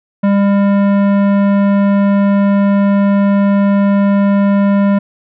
sine tone with tanh clipping, 200 Hz, G3, 35 cents sharp, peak -10 dBFS, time 0.23-4.99 s, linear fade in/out 10 ms, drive 16 dB, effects none

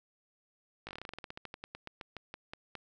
slowing click train, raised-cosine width 0.3 ms, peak -26 dBFS, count 24, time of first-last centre 0.87-2.753 s, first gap 18 ms, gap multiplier 1.12, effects none

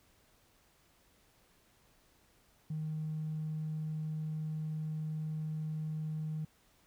triangle tone with tanh clipping, 155.56 Hz, D#3, in tune, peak -34 dBFS, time 2.7-6.45 s, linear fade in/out 5 ms, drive 1 dB, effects pink hiss -68 dBFS RMS until 6.86 s

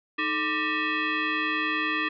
sine tone with frequency modulation, 310 Hz, D#4, 6 cents flat, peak -24 dBFS, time 0.18-2.09 s, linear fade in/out 10 ms, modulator 745 Hz, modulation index 3.5, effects none

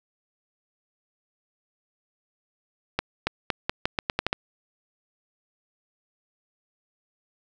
accelerating click train, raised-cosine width 0.3 ms, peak -7 dBFS, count 10, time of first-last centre 2.99-4.329 s, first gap 280 ms, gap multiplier 0.83, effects none

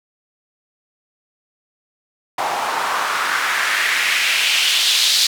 white noise with band-pass filter sweep, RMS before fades -18 dBFS, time 2.38-5.27 s, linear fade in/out 5 ms, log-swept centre 790 to 4300 Hz, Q 2.4, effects none

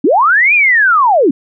sine linear two-way sweep, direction up then down, 237.1 to 2489 to 237.1 Hz, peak -6 dBFS, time 0.04-1.31 s, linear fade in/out 5 ms, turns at 0.54 s, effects none

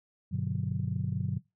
sine chord, G major seventh, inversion none, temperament just, 98 / 122.5 / 147 / 183.75 Hz, G2 / B2 / D3 / F#3, 0 / -14 / +2 / -12 cents, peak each -34 dBFS, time 0.31-1.39 s, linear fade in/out 20 ms, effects noise-tail reverb RT60 0.2 s tail -19 dB re dry + tanh soft clip ceiling -19 dBFS

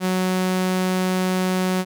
sawtooth tone, 185 Hz, F#3, in tune, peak -15 dBFS, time 0-1.85 s, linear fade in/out 50 ms, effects none

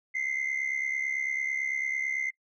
sine tone pair together, 2050 / 2119 Hz, C7 / C7, -36 / +21 cents, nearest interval minor second, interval 57 cents, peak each -28 / -30 dBFS, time 0.14-2.31 s, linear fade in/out 20 ms, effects noise-tail reverb RT60 0.1 s tail -24 dB re dry + tanh soft clip ceiling -24 dBFS

